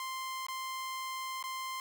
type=tone with dropouts; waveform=sawtooth; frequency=1046.5 Hz; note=C6; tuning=in tune; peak=-33 dBFS; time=0-1.8 s; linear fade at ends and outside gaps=1 ms; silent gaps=0.467-0.484 / 1.427-1.439 s; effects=none